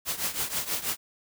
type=noise with tremolo; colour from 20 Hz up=white; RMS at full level=-27 dBFS; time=0.05-0.97 s; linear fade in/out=50 ms; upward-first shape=triangle; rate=6.2 Hz; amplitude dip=85%; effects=none